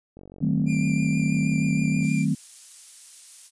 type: click train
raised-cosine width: 2 ms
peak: -31 dBFS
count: 89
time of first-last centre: 0.17-2.05 s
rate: 46.8 Hz
type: chord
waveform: sine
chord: D# diminished seventh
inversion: none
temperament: equal with one note detuned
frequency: 155.56 / 189.54 / 220 / 261.6 Hz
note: D#3 / F#3 / A3 / C4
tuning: 0 / +42 / 0 / 0 cents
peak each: -24 / -26 / -26 / -27 dBFS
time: 0.41-2.35 s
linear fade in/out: 10 ms
type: tone with vibrato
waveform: 45% pulse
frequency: 2382 Hz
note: D7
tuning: 24 cents sharp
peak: -32 dBFS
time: 0.66-2.26 s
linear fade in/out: 50 ms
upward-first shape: triangle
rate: 6.3 Hz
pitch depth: 19 cents each way
type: noise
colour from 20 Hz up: violet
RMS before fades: -39 dBFS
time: 2-3.51 s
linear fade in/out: 50 ms
effects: resampled to 22050 Hz